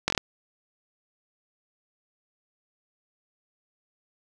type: slowing click train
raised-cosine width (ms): 0.2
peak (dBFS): -5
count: 5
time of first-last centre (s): 0.08-0.177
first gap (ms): 21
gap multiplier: 1.1
effects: none